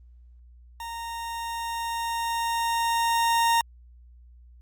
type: tone with level ramp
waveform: 40% pulse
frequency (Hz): 926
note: A#5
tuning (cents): -12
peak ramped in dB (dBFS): -33 to -18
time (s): 0.8-3.61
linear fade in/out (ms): 2
effects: added 60 Hz sine -48 dBFS peak until 4.61 s + Opus 32 kbps